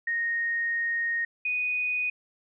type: tone pair in turn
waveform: sine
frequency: 1860 / 2483 Hz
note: A#6 / D#7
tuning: -4 / -4 cents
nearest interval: perfect fourth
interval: 500 cents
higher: second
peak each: -25 dBFS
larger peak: neither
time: 0.07-1.25 / 1.45-2.1 s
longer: first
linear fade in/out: 5 ms
effects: none